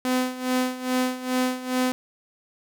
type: tone with tremolo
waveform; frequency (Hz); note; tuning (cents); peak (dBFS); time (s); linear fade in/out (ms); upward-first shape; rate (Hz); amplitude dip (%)
sawtooth; 254.2; C4; -50; -16; 0.05-1.92; 0; sine; 2.4; 80
effects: none